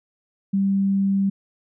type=tone; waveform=sine; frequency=196 Hz; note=G3; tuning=in tune; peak=-17 dBFS; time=0.53-1.3 s; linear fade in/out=10 ms; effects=none